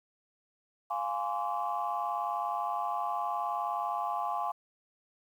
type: chord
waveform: sine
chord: D half-diminished seventh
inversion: first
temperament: equal with one note detuned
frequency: 698.5 / 830.6 / 1046.5 / 1145.8 Hz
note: F5 / Ab5 / C6 / D6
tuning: 0 / 0 / 0 / -43 cents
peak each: -35 / -34 / -36 / -36 dBFS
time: 0.9-4.52 s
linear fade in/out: 10 ms
effects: tanh soft clip ceiling -21 dBFS + 10-bit